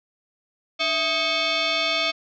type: tone with frequency modulation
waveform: sine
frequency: 659.3 Hz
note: E5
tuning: in tune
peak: -20 dBFS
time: 0.79-2.12 s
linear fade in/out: 20 ms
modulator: 956 Hz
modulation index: 4.1
effects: none